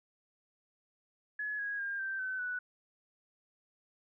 sine tone with pitch steps, 1697 / 1651.5 / 1607.3 / 1564.3 / 1522.4 / 1481.6 Hz, G#6 / G#6 / G6 / G6 / F#6 / F#6, +37 / -10 / +43 / -4 / +49 / +2 cents, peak -34 dBFS, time 1.39-2.59 s, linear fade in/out 5 ms, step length 200 ms, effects none

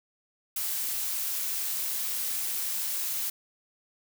blue noise, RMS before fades -31 dBFS, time 0.56-3.3 s, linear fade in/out 5 ms, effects none

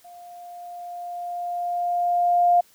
sine tone with level ramp, 703 Hz, F5, 11 cents sharp, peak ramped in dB -42 to -13 dBFS, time 0.04-2.61 s, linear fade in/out 10 ms, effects white hiss -57 dBFS RMS until 2.74 s

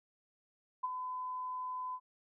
sine tone with ADSR envelope, 1011 Hz, B5, 40 cents sharp, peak -30 dBFS, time 0.83-2 s, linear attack 12 ms, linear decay 28 ms, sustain -7 dB, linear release 60 ms, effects none

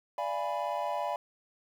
triangle chord, D diminished seventh, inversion none, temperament equal with one note detuned, 587.3 / 685.3 / 830.6 / 987.8 Hz, D5 / F5 / Ab5 / Cb6, 0 / -33 / 0 / 0 cents, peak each -34 dBFS, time 0.18-1.16 s, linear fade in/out 2 ms, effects 10-bit

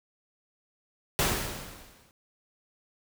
pink noise with exponential decay, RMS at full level -23 dBFS, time 1.19-2.11 s, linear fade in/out 0 ms, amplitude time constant 200 ms, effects none

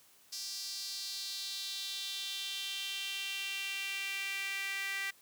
sawtooth tone with high-pass filter sweep, 392 Hz, G4, in tune, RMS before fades -39 dBFS, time 0.32-5.11 s, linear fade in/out 10 ms, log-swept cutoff 5100 to 2000 Hz, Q 3.8, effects white hiss -63 dBFS RMS until 5.21 s + high-pass 100 Hz 12 dB/octave

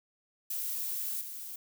violet noise with level steps, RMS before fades -35 / -42 dBFS, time 0.5-1.56 s, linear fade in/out 5 ms, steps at 1.21 s, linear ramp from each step 2 ms, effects none

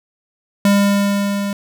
square tone with level ramp, 201 Hz, G3, 44 cents sharp, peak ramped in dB -10 to -20 dBFS, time 0.65-1.53 s, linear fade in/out 2 ms, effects none

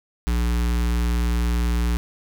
square tone with notch filter, 58.9 Hz, A#1, 19 cents sharp, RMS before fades -21 dBFS, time 0.27-1.97 s, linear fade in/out 0 ms, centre 600 Hz, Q 1.3, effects none

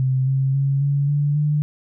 sine tone with pitch steps, 130.81 / 134.25 / 137.79 / 141.42 / 145.14 / 148.96 Hz, C3 / C3 / C#3 / C#3 / D3 / D3, 0 / +45 / -10 / +35 / -20 / +25 cents, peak -16 dBFS, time 0-1.62 s, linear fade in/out 0 ms, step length 270 ms, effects none

